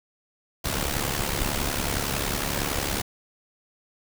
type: noise with amplitude modulation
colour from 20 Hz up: pink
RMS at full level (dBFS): -24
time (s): 0.64-3.02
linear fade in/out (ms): 10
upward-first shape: sine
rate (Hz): 70.9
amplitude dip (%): 70
effects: none